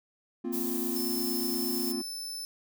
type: chord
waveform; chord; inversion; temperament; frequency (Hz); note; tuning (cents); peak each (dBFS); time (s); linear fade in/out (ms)
triangle; Bb suspended second; none; equal; 233.1 / 261.6 / 349.2; Bb3 / C4 / F4; 0 / 0 / 0; -33; 0.44-2.02; 10
type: noise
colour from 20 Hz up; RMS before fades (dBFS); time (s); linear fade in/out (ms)
violet; -35; 0.52-1.93; 20
type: tone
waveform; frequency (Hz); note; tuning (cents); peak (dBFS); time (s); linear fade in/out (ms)
sawtooth; 5274; E8; 0; -33; 0.96-2.45; 0
effects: none